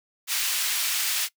pink high-pass noise, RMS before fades -26 dBFS, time 0.27-1.29 s, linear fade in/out 50 ms, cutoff 2400 Hz, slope 12 dB/octave, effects noise-tail reverb RT60 0.1 s tail -21 dB re dry

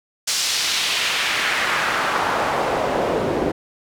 pink noise with band-pass filter sweep, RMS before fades -21 dBFS, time 0.27-3.52 s, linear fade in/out 10 ms, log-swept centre 5700 to 360 Hz, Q 1.3, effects none

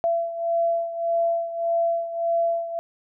sine beating tone pair, 674 / 675.7 Hz, E5 / E5, +38 / +43 cents, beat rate 1.7 Hz, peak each -22 / -27 dBFS, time 0.04-2.79 s, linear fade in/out 0 ms, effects none

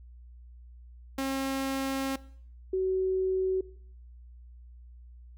sawtooth / sine tone pair in turn, 269.3 / 376.2 Hz, C#4 / F#4, -50 / +29 cents, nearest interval tritone, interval 579 cents, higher second, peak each -25 dBFS, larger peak neither, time 1.18-2.16 / 2.73-3.61 s, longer first, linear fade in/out 5 ms, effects noise-tail reverb RT60 0.6 s tail -20 dB re dry + added 60 Hz sine -47 dBFS peak until 5.37 s

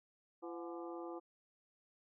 harmonic tone with a mistuned harmonic, 170 Hz, F3, 46 cents flat, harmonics 2 / 3 / 4 / 5 / 6 / 7, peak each -45 / -50 / -53 / -54 / -57 / -55 dBFS, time 0.42-1.2 s, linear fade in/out 20 ms, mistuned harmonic 4, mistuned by +110 cents, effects none

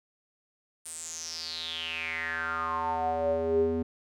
square tone with band-pass filter sweep, 81.9 Hz, E2, 11 cents flat, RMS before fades -31 dBFS, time 0.85-3.83 s, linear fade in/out 10 ms, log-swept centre 9200 to 310 Hz, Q 7.6, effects none

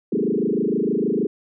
sine tone with frequency modulation, 317.4 Hz, D#4, 35 cents sharp, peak -18 dBFS, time 0.12-1.27 s, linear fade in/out 5 ms, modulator 26.4 Hz, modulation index 4.7, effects none

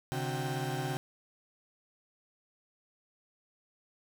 35% pulse tone cluster, 132.6 / 150.3 / 369 / 784 Hz, C3 / D3 / F#4 / G5, +23 / +40 / -5 / 0 cents, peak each -34 / -37 / -38 / -38 dBFS, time 0.12-0.97 s, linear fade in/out 0 ms, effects none

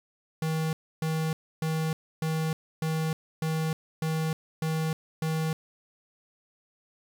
square tone bursts, 159 Hz, D#3, 38 cents sharp, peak -27 dBFS, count 9, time 0.42-5.53 s, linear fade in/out 2 ms, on 310 ms, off 290 ms, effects 9-bit

